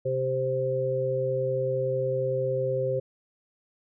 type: harmonic tone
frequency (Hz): 130.81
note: C3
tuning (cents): 0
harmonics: 1 / 3 / 4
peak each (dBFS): -31 / -31 / -26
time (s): 0.05-3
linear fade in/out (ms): 10
effects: none